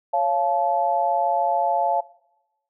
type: chord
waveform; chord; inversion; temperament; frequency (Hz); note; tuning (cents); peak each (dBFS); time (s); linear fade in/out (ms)
sine; Db augmented; none; just; 554.4 / 693 / 866.2; Db5 / F5 / A5; 0 / -14 / -27; -26 / -21 / -22; 0.13-2.01; 10
effects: noise-tail reverb RT60 0.9 s tail -21 dB re dry